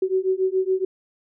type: beating tone pair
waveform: sine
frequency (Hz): 373.4 / 380.5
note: F#4 / F#4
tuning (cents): +16 / +48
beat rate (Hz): 7.1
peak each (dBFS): -22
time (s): 0.02-0.85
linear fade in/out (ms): 5
effects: none